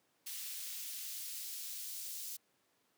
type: noise with high-pass filter sweep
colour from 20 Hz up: white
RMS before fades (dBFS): -44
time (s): 0.26-2.37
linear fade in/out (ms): 10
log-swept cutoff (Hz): 2700 to 4500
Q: 0.8
effects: pink hiss -75 dBFS RMS until 2.97 s + high-pass 200 Hz 12 dB/octave